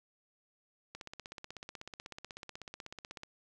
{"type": "click train", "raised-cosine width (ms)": 0.2, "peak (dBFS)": -27, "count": 38, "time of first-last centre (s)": [0.95, 3.234], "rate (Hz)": 16.2, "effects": []}